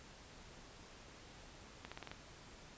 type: accelerating click train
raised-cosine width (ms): 0.3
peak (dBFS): -30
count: 6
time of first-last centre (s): 1.85-2.115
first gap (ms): 66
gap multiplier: 0.89
effects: pink hiss -57 dBFS RMS until 2.77 s + resampled to 16000 Hz